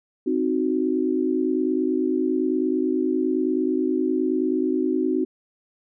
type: chord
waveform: sine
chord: C diminished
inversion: none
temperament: equal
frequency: 261.6 / 311.1 / 370 Hz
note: C4 / Eb4 / Gb4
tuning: 0 / 0 / 0 cents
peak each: -24 dBFS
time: 0.26-5.25 s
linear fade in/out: 10 ms
effects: none